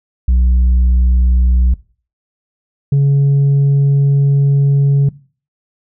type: tone pair in turn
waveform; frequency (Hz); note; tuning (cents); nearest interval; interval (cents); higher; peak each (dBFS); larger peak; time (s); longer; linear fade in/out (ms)
sine; 61.74 / 139.97; B1 / C#3; 0 / +17; octave + major second; 1417; second; -5; neither; 0.28-1.74 / 2.92-5.09; second; 5
effects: noise-tail reverb RT60 0.4 s tail -21 dB re dry + tanh soft clip ceiling -7 dBFS